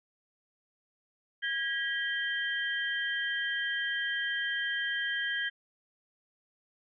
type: tone cluster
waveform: sine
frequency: 1640 / 1925 / 3143 Hz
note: G#6 / B6 / G7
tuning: -22 / -45 / +4 cents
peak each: -32 / -35 / -36 dBFS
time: 1.42-5.5 s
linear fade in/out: 20 ms
effects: none

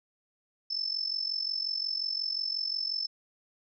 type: tone with amplitude modulation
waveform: sine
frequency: 5274 Hz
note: E8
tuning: in tune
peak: -26 dBFS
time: 0.7-3.07 s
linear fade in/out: 10 ms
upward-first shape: sine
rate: 45.6 Hz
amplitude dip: 80%
effects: none

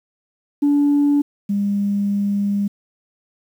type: tone pair in turn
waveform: sine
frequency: 288.1 / 201.8 Hz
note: D4 / G#3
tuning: -33 / -49 cents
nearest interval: tritone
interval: 616 cents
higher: first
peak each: -11 / -16 dBFS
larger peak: first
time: 0.62-1.22 / 1.49-2.68 s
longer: second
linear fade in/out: 10 ms
effects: tanh soft clip ceiling -10 dBFS + 8-bit

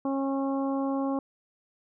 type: harmonic tone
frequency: 272.6 Hz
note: C#4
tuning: 29 cents flat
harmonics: 1 / 2 / 3 / 4 / 5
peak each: -27 / -33 / -36 / -38 / -51 dBFS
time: 0.05-1.19 s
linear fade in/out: 2 ms
effects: none

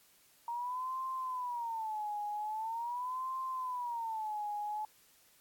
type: tone with vibrato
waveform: sine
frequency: 932.3 Hz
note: A#5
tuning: in tune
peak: -35 dBFS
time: 0.48-4.85 s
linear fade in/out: 2 ms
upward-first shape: sine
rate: 0.43 Hz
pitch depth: 200 cents each way
effects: white hiss -65 dBFS RMS until 5.4 s + AAC 64 kbps

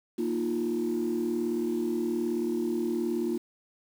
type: chord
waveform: sine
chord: Bb suspended fourth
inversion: none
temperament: just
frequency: 233.1 / 310.8 / 349.6 Hz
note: Bb3 / Eb4 / F4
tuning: 0 / -2 / +2 cents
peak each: -30 / -32 / -28 dBFS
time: 0.18-3.38 s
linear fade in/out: 10 ms
effects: tanh soft clip ceiling -21 dBFS + 8-bit

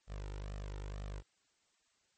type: tone with flanger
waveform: sawtooth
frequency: 50 Hz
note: G1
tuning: 35 cents sharp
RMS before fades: -43 dBFS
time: 0.07-1.23 s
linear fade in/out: 50 ms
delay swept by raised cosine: 1.6 to 2.21 ms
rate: 2.1 Hz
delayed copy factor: +0.65
effects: white hiss -75 dBFS RMS until 2.17 s + MP3 32 kbps

